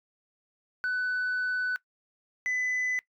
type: tone pair in turn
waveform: sine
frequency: 1497 / 2004 Hz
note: F#6 / B6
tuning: +20 / +25 cents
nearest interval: perfect fourth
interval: 505 cents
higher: second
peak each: -24 dBFS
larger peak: neither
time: 0.84-1.76 / 2.46-2.99 s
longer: first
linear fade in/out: 0 ms
effects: noise-tail reverb RT60 0.1 s tail -22 dB re dry + tanh soft clip ceiling -25 dBFS